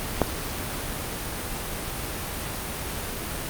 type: click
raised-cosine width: 1 ms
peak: -3 dBFS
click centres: 0.217 s
effects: pink hiss -31 dBFS RMS until 3.49 s + Opus 32 kbps